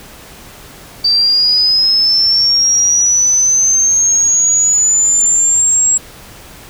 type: linear sweep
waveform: sine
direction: up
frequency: 4633 to 7650 Hz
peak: -8 dBFS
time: 1.04-5.98 s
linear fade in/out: 10 ms
effects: pink hiss -36 dBFS RMS until 6.69 s